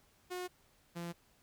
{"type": "tone pair in turn", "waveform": "sawtooth", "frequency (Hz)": [361.7, 171.19], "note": ["F#4", "F3"], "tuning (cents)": [-39, -34], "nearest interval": "octave + minor second", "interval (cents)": 1295, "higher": "first", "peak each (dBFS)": [-35, -36], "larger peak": "first", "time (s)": [[0.3, 0.48], [0.95, 1.13]], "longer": "neither", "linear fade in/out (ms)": 20, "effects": ["pink hiss -69 dBFS RMS until 1.42 s"]}